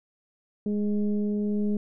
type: tone with frequency modulation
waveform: sine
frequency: 207.3 Hz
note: G#3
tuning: 3 cents flat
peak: -23 dBFS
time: 0.66-1.77 s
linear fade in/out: 2 ms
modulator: 208 Hz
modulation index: 0.73
effects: none

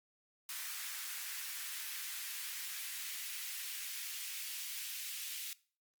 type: noise with high-pass filter sweep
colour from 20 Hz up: white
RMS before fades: -43 dBFS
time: 0.49-5.53 s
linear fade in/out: 2 ms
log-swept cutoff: 1500 to 2600 Hz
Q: 1.3
effects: noise-tail reverb RT60 0.4 s tail -20 dB re dry + Opus 48 kbps

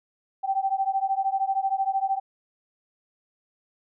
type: beating tone pair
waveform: sine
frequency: 771 / 784 Hz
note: G5 / G5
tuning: -29 / 0 cents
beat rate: 13 Hz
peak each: -25 / -26 dBFS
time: 0.43-2.2 s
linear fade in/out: 20 ms
effects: none

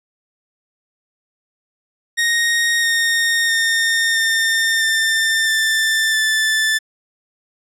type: tone with pitch steps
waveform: sawtooth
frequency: 1864.7 / 1846.5 / 1828.4 / 1810.6 / 1792.9 / 1775.4 / 1758 Hz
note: A#6 / A#6 / A#6 / A6 / A6 / A6 / A6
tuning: 0 / -17 / -34 / +49 / +32 / +15 / -2 cents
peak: -11 dBFS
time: 2.17-6.79 s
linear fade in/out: 20 ms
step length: 660 ms
effects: low-pass 11000 Hz 12 dB/octave

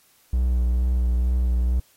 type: tone with vibrato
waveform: triangle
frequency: 61.3 Hz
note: B1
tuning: 12 cents flat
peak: -16 dBFS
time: 0.33-1.8 s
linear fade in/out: 5 ms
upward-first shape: sine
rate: 2.2 Hz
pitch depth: 26 cents each way
effects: white hiss -59 dBFS RMS until 1.96 s + AAC 48 kbps

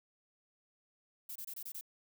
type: noise bursts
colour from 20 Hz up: violet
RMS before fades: -44 dBFS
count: 6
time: 1.29-1.811 s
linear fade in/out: 5 ms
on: 66 ms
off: 25 ms
effects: none

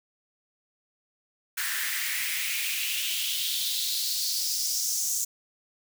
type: noise with high-pass filter sweep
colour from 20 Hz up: white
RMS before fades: -29 dBFS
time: 1.57-5.25 s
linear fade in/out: 10 ms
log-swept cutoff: 1600 to 6700 Hz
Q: 3.9
effects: none

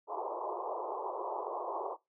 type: band-pass noise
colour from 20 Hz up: white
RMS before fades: -38 dBFS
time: 0.07-1.97 s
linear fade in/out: 50 ms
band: 350 to 1100 Hz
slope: 96 dB/octave
effects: noise-tail reverb RT60 0.2 s tail -21 dB re dry

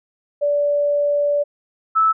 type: tone pair in turn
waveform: sine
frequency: 580 / 1309.6 Hz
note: D5 / E6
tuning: -22 / -12 cents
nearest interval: octave + major second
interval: 1410 cents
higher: second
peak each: -15 / -12 dBFS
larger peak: second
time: 0.41-1.44 / 1.95-2.13 s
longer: first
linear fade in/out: 20 ms
effects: none

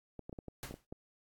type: clicks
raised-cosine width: 2 ms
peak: -31 dBFS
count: 8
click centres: 0.193 / 0.295 / 0.328 / 0.388 / 0.483 / 0.71 / 0.741 / 0.925 s
type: noise with exponential decay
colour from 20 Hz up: pink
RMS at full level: -40 dBFS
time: 0.63-0.85 s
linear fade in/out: 0 ms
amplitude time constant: 46 ms
effects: AAC 64 kbps

